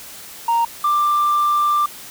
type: tone pair in turn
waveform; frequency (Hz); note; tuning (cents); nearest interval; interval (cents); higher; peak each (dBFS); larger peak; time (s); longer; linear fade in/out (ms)
sine; 930 / 1183.6; A#5 / D6; -4 / +13; major third; 417; second; -12; neither; 0.48-0.65 / 0.84-1.86; second; 5
effects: tanh soft clip ceiling -12 dBFS + white hiss -37 dBFS RMS until 2.1 s